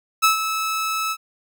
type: tone with ADSR envelope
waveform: sawtooth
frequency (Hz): 1303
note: E6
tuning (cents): -20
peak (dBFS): -8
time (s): 0.22-1.17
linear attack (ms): 22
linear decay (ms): 120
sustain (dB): -10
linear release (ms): 57
effects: none

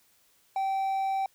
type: tone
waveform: triangle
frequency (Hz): 775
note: G5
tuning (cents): -20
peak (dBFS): -24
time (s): 0.56-1.26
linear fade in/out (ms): 2
effects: white hiss -65 dBFS RMS until 1.34 s

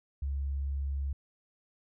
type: tone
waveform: sine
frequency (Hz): 69.3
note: C#2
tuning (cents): 0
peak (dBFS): -30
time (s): 0.22-1.13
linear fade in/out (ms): 5
effects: none

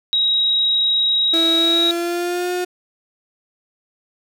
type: tone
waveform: sine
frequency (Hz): 3817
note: A#7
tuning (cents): +40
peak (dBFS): -14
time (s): 0.13-1.91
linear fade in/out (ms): 0
type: tone with pitch glide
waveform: 35% pulse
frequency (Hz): 329.6 to 359.4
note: E4 to F4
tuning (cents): 0 to +50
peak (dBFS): -18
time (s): 1.33-2.65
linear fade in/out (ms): 10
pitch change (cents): +150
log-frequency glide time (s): 1.55-2.53
effects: none

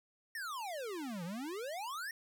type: exponential two-way sweep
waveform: square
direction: down then up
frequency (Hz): 1881 to 162.8 to 1881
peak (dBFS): -40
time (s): 0.35-2.11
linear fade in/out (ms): 2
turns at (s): 1.24
effects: none

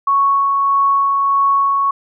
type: tone with tremolo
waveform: sine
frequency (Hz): 1108.7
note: C#6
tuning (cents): 0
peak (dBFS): -10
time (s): 0.07-1.91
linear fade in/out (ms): 5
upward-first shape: sine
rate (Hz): 1.6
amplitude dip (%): 25
effects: none

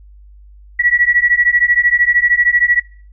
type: beating tone pair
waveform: sine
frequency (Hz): 1929 / 1942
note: B6 / B6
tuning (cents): -41 / -30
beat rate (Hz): 13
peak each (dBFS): -13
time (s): 0.79-2.8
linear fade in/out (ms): 10
effects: noise-tail reverb RT60 0.5 s tail -23 dB re dry + added 50 Hz sine -38 dBFS peak until 3.12 s

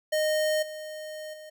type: tone with level steps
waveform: square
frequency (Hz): 617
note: D#5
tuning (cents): -15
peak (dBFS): -24 / -37 / -43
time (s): 0.12-1.5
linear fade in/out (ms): 10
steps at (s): 0.62 / 1.33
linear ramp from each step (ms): 10
effects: none

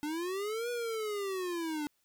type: linear two-way sweep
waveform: square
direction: up then down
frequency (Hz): 290.7 to 486.9 to 290.7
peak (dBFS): -34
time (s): 0.03-1.87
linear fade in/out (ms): 0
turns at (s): 0.7
effects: white hiss -75 dBFS RMS until 2.04 s

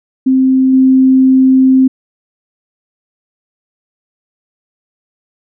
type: tone with level steps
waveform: sine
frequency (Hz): 261.9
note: C4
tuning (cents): +2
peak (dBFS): -6 / -4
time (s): 0.26-1.88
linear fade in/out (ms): 10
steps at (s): 0.73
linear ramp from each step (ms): 5
effects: none

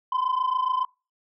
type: tone pair together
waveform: sine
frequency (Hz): 1009 / 1036.2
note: B5 / C6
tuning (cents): +37 / -17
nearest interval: unison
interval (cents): 46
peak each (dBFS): -23 / -23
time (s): 0.12-0.85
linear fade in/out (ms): 5
effects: noise-tail reverb RT60 0.3 s tail -25 dB re dry + tanh soft clip ceiling -19 dBFS

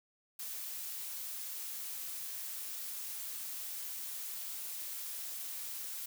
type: noise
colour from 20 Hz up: blue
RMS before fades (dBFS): -42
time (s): 0.39-6.06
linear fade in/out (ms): 5
effects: none

